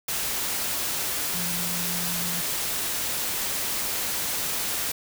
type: tone in noise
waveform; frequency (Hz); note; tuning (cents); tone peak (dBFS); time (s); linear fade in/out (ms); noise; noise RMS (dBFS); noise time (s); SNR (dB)
sine; 174.7; F3; +1; -34; 1.34-2.41; 5; white; -28; 0.08-4.92; -9
effects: none